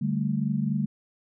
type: chord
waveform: sine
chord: D suspended fourth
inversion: none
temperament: equal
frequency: 146.83 / 196 / 220 Hz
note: D3 / G3 / A3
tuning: 0 / 0 / 0 cents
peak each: -28 dBFS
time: 0.01-0.86 s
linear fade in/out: 10 ms
effects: none